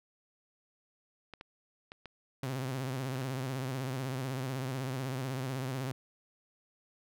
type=clicks; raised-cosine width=0.3 ms; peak=-29 dBFS; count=7; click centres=1.337 / 1.411 / 1.919 / 2.057 / 2.439 / 3.157 / 3.218 s
type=tone with vibrato; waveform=sawtooth; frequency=131 Hz; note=C3; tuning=2 cents sharp; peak=-30 dBFS; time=2.43-5.92 s; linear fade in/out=2 ms; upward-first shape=sine; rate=16 Hz; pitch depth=83 cents each way
effects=none